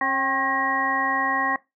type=harmonic tone with a mistuned harmonic; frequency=270 Hz; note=C#4; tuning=45 cents flat; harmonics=1 / 2 / 3 / 4 / 6 / 7; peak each=-32 / -35 / -27 / -25 / -37 / -25 dBFS; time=0.01-1.56 s; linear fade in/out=2 ms; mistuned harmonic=3; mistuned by=-53 cents; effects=noise-tail reverb RT60 0.2 s tail -19 dB re dry